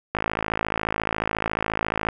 click train, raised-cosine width 0.5 ms, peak -8 dBFS, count 106, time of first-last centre 0.15-2.087 s, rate 54.2 Hz, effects none

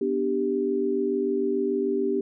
sine chord, G major, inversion first, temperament equal, 246.9 / 293.7 / 392 Hz, B3 / D4 / G4, 0 / 0 / 0 cents, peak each -29 / -29 / -24 dBFS, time 0.01-2.21 s, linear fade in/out 5 ms, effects none

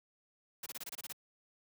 white noise bursts, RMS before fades -43 dBFS, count 9, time 0.63-1.126 s, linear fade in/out 5 ms, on 32 ms, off 26 ms, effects high-pass 100 Hz 12 dB/octave

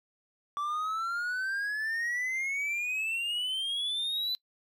triangle exponential sweep, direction up, 1153 to 4029 Hz, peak -28 dBFS, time 0.57-4.35 s, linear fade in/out 0 ms, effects noise-tail reverb RT60 0.1 s tail -23 dB re dry

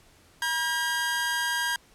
sawtooth tone pair together, 959 / 1612.8 Hz, A#5 / G6, +49 / +49 cents, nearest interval major sixth, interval 900 cents, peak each -27 / -23 dBFS, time 0.42-1.76 s, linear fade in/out 2 ms, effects pink hiss -58 dBFS RMS until 1.94 s + low-pass 12000 Hz 12 dB/octave

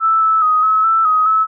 sine tone with pitch steps, 1319 / 1310 / 1253 / 1289 / 1325 / 1260 / 1299 Hz, E6 / E6 / D#6 / E6 / E6 / D#6 / E6, +1 / -11 / +12 / -39 / +9 / +21 / -26 cents, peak -10 dBFS, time 0-1.47 s, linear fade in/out 50 ms, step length 210 ms, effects none

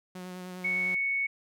sawtooth tone with vibrato, 182.2 Hz, F#3, 26 cents flat, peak -35 dBFS, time 0.15-0.95 s, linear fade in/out 5 ms, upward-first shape sine, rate 9.8 Hz, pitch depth 18 cents each way
sine tone, 2217 Hz, C#7, in tune, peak -26 dBFS, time 0.64-1.27 s, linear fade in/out 10 ms
effects none

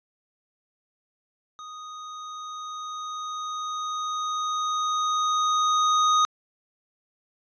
square tone with level ramp, 1244.5 Hz, D#6, in tune, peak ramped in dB -39 to -18 dBFS, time 1.59-6.25 s, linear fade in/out 0 ms, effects resampled to 16000 Hz

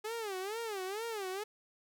sawtooth tone with vibrato, 415.3 Hz, G#4, in tune, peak -33 dBFS, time 0.04-1.44 s, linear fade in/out 10 ms, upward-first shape sine, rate 2.2 Hz, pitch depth 200 cents each way, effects none

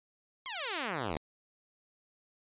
5% pulse exponential sweep, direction down, 1108.7 to 69.3 Hz, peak -22 dBFS, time 0.46-1.17 s, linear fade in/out 0 ms, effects resampled to 8000 Hz

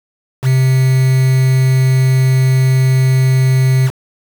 triangle tone with quantisation, 130.81 Hz, C3, in tune, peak -6 dBFS, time 0.42-3.91 s, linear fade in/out 50 ms, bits 4, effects none

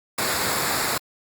pink noise with comb filter, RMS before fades -24 dBFS, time 0.18-0.98 s, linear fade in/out 5 ms, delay 0.33 ms, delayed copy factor -0.6, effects high-pass 100 Hz 12 dB/octave + Opus 48 kbps

